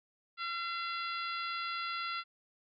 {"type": "harmonic tone", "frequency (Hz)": 682, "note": "F5", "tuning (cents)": -41, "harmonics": [2, 3, 4, 5, 6, 7], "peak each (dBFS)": [-37, -43, -44, -46, -46, -49], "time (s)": [0.37, 2.24], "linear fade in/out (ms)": 50, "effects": []}